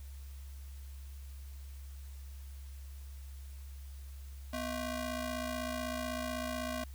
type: ring-modulated tone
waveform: sawtooth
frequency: 440 Hz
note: A4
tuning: in tune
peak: -29 dBFS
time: 4.53-6.84 s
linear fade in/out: 5 ms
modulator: 192 Hz
effects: added 68 Hz sine -44 dBFS peak until 6.94 s + white hiss -61 dBFS RMS until 6.94 s